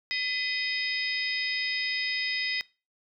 harmonic tone with a mistuned harmonic, 626 Hz, D#5, 10 cents sharp, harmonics 3 / 4 / 5 / 6 / 7 / 8, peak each -31 / -35 / -39 / -36 / -44 / -33 dBFS, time 0.11-2.61 s, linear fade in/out 0 ms, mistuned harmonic 3, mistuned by +120 cents, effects noise-tail reverb RT60 0.3 s tail -21 dB re dry

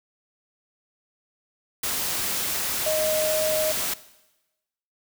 sine tone in noise, 622.3 Hz, D#5, in tune, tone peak -22 dBFS, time 2.86-3.72 s, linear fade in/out 5 ms, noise white, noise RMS -27 dBFS, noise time 1.83-3.94 s, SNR +2 dB, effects noise-tail reverb RT60 1.0 s tail -17 dB re dry

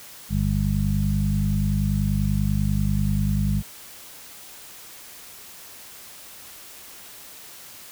harmonic tone with a mistuned harmonic, 50.3 Hz, G1, 45 cents sharp, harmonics 1 / 2 / 3 / 4, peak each -25 / -25 / -25 / -25 dBFS, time 0.29-3.63 s, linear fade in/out 50 ms, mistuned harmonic 1, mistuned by +15 cents, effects white hiss -43 dBFS RMS until 7.91 s

